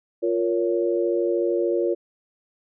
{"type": "chord", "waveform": "sine", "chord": "Bb minor", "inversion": "second", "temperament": "just", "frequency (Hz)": [349.6, 466.2, 559.4], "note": ["F4", "Bb4", "Db5"], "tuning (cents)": [2, 0, 16], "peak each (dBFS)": [-22, -25, -26], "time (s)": [0.22, 1.95], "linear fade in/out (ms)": 20, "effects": []}